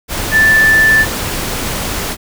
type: tone in noise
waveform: sine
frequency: 1760 Hz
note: A6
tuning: in tune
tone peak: -6 dBFS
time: 0.31-1.06 s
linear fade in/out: 50 ms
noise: pink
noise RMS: -19 dBFS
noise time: 0.08-2.17 s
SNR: +10 dB
effects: none